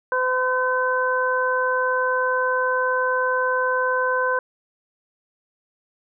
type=harmonic tone; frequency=509 Hz; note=C5; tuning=48 cents flat; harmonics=1 / 2 / 3; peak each=-23 / -23 / -23 dBFS; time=0.12-4.39 s; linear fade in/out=2 ms; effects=none